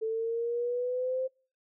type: linear sweep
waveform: sine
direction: up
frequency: 439.9 to 523.3 Hz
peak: -28 dBFS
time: 0.01-1.28 s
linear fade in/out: 20 ms
effects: noise-tail reverb RT60 0.4 s tail -26 dB re dry